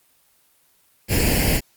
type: noise with comb filter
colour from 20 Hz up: pink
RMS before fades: -18 dBFS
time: 1.08-1.61 s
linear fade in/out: 50 ms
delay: 0.41 ms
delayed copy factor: +0.85
effects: white hiss -60 dBFS RMS until 1.76 s + Opus 24 kbps